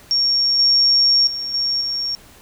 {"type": "tone with level steps", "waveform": "sine", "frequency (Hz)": 5530, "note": "F8", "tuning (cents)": -18, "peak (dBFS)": [-14, -11, -23, -17, -20], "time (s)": [0.11, 2.15], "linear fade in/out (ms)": 0, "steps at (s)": [0.59, 1.27, 1.54, 1.81], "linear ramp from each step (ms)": 2, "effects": ["pink hiss -46 dBFS RMS until 2.41 s"]}